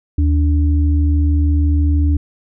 sine tone pair together, 76.7 / 289.6 Hz, D#2 / D4, -24 / -24 cents, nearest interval octave + major seventh, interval 2300 cents, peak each -11 / -21 dBFS, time 0.18-2.17 s, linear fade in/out 5 ms, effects none

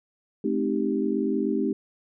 sine chord, A half-diminished seventh, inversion none, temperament equal with one note detuned, 215 / 261.6 / 311.1 / 392 Hz, A3 / C4 / Eb4 / G4, -40 / 0 / 0 / 0 cents, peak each -28 dBFS, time 0.44-1.73 s, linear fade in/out 5 ms, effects none

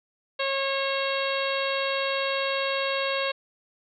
harmonic tone, 545 Hz, C#5, 29 cents flat, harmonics 1 / 2 / 3 / 4 / 5 / 6 / 7 / 8, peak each -28 / -32 / -34 / -35 / -33 / -37 / -35 / -39 dBFS, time 0.39-3.32 s, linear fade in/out 10 ms, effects none

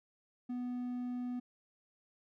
triangle tone, 246.9 Hz, B3, in tune, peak -34 dBFS, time 0.49-1.4 s, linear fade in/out 10 ms, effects none

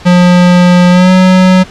square tone with pitch glide, 178.2 to 185.23 Hz, F3 to F#3, +35 to +2 cents, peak -3 dBFS, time 0.05-1.64 s, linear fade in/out 20 ms, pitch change +67 cents, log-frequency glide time 0.9-1.11 s, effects pink hiss -31 dBFS RMS until 1.7 s + low-pass 5000 Hz 12 dB/octave

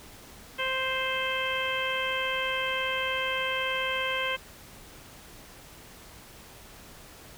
harmonic tone, 523.3 Hz, C5, in tune, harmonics 1 / 2 / 3 / 4 / 5 / 6, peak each -34 / -34 / -34 / -34 / -34 / -34 dBFS, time 0.58-4.37 s, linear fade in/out 20 ms, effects pink hiss -49 dBFS RMS until 7.37 s

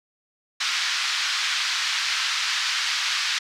white band-pass noise, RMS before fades -25 dBFS, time 0.6-3.39 s, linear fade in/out 10 ms, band 1200 to 5100 Hz, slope 24 dB/octave, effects none

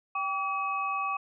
sine tone cluster, 784 / 1145 / 2554 Hz, G5 / D6 / D#7, 0 / -44 / +45 cents, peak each -36 / -29 / -36 dBFS, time 0.15-1.17 s, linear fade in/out 5 ms, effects none

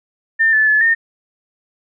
sine tone with pitch steps, 1800 / 1742 / 1722 / 1825 Hz, A6 / A6 / A6 / A#6, +39 / -18 / -38 / -37 cents, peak -10 dBFS, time 0.39-0.95 s, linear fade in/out 20 ms, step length 140 ms, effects none

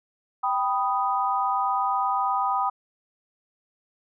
sine chord, G augmented, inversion none, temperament equal, 784 / 987.8 / 1244.5 Hz, G5 / B5 / D#6, 0 / 0 / 0 cents, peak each -26 dBFS, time 0.43-2.7 s, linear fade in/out 10 ms, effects none

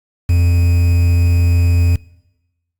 triangle tone with quantisation, 86.6 Hz, F2, 14 cents flat, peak -7 dBFS, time 0.29-1.96 s, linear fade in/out 5 ms, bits 5, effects noise-tail reverb RT60 1.0 s tail -23 dB re dry + Opus 48 kbps

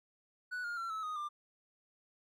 triangle tone with pitch steps, 1480 / 1417.3 / 1357.2 / 1299.6 / 1244.5 / 1191.8 Hz, F#6 / F6 / F6 / E6 / D#6 / D6, 0 / +25 / -50 / -25 / 0 / +25 cents, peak -35 dBFS, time 0.51-1.29 s, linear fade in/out 20 ms, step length 130 ms, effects none

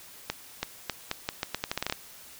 accelerating click train, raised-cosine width 0.2 ms, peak -11 dBFS, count 14, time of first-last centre 0.3-1.925 s, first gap 330 ms, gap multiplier 0.81, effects white hiss -49 dBFS RMS until 2.39 s

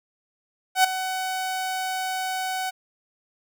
sawtooth tone with ADSR envelope, 750 Hz, F#5, 23 cents sharp, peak -9 dBFS, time 0.75-2.71 s, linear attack 92 ms, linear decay 7 ms, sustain -13 dB, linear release 21 ms, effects none

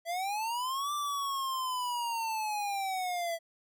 square linear two-way sweep, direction up then down, 659.3 to 1181 to 659.3 Hz, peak -32 dBFS, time 0.05-3.39 s, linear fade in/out 50 ms, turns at 0.93 s, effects none

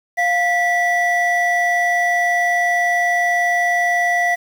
triangle tone pair together, 701.8 / 1960 Hz, F5 / B6, +8 / -14 cents, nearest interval octave + tritone, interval 1778 cents, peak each -15 dBFS, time 0.17-4.36 s, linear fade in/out 20 ms, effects tanh soft clip ceiling -5 dBFS + 7-bit

